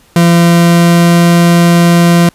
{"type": "tone with pitch glide", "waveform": "40% pulse", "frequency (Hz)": [170.6, 171.59], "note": ["F3", "F3"], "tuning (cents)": [-40, -30], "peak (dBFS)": -3, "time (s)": [0.16, 2.29], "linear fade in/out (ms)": 2, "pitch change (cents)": 10, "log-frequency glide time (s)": [0.31, 1.28], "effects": ["pink hiss -46 dBFS RMS until 2.34 s", "resampled to 32000 Hz"]}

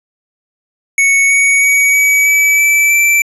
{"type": "tone with pitch steps", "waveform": "square", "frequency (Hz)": [2217, 2236, 2256, 2275, 2295, 2315, 2335], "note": ["C#7", "C#7", "C#7", "C#7", "D7", "D7", "D7"], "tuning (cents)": [0, 14, 30, 44, -40, -25, -11], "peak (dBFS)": -8, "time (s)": [0.98, 3.22], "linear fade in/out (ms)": 2, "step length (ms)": 320, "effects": ["resampled to 32000 Hz", "8-bit"]}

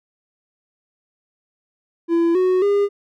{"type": "tone with pitch steps", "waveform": "triangle", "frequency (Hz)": [336.5, 369.1, 404.8], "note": ["E4", "F#4", "G#4"], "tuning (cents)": [36, -4, -44], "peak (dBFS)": -12, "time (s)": [2.08, 2.89], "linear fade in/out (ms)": 50, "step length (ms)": 270, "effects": []}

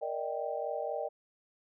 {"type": "chord", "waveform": "sine", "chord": "Eb major seventh", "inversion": "second", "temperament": "equal with one note detuned", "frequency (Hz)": [466.2, 587.3, 631.3, 784], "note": ["Bb4", "D5", "Eb5", "G5"], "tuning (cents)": [0, 0, 25, 0], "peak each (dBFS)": [-39, -37, -38, -39], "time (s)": [0.01, 1.09], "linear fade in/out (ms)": 20, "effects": []}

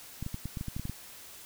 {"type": "clicks", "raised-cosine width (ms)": 5, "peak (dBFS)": -23, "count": 11, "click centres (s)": [0.226, 0.264, 0.344, 0.456, 0.572, 0.611, 0.683, 0.765, 0.796, 0.854, 0.896], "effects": ["white hiss -49 dBFS RMS until 1.45 s"]}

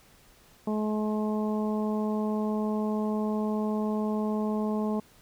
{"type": "harmonic tone", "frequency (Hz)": 213.5, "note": "G#3", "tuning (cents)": 48, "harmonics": [1, 2, 3, 4, 5], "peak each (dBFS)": [-27, -33, -37, -39, -41], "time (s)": [0.67, 5], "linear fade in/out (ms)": 5, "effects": ["pink hiss -58 dBFS RMS until 5.21 s"]}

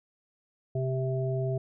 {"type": "harmonic tone", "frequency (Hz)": 130.81, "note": "C3", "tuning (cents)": 0, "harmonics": [1, 3, 5], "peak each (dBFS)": [-28, -33, -35], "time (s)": [0.75, 1.58], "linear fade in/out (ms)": 5, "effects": []}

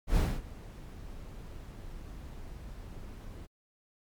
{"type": "noise with ADSR envelope", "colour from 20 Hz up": "brown", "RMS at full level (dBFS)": -24, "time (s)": [0.07, 3.47], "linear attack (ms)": 96, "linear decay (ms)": 240, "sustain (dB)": -20, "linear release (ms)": 21, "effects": ["MP3 96 kbps"]}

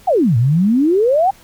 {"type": "exponential two-way sweep", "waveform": "sine", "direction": "down then up", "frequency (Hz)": [809, 110, 809], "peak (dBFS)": -10, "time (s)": [0.07, 1.31], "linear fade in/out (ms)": 10, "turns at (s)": 0.37, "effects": ["pink hiss -46 dBFS RMS until 1.43 s"]}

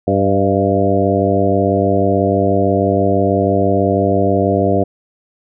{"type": "harmonic tone with a mistuned harmonic", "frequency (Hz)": 98.2, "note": "G2", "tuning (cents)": 4, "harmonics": [1, 2, 3, 4, 5, 6, 7], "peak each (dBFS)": [-19, -19, -19, -19, -19, -19, -19], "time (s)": [0.07, 4.84], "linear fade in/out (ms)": 10, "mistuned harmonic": 6, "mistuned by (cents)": 35, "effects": []}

